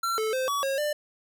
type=tone with pitch steps; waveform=square; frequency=1358 / 437.1 / 519 / 1135 / 543 / 595 Hz; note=F6 / A4 / C5 / C#6 / C#5 / D5; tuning=-49 / -11 / -14 / +41 / -36 / +22 cents; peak=-26 dBFS; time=0.03-0.93 s; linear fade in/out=5 ms; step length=150 ms; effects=none